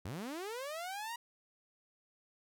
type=linear sweep; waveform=sawtooth; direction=up; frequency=77.78 to 963 Hz; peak=-36 dBFS; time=0.05-1.16 s; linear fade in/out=5 ms; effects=none